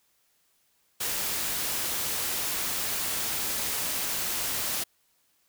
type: noise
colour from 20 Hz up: white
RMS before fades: -30 dBFS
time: 1-4.84 s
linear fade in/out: 10 ms
effects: white hiss -69 dBFS RMS until 5.48 s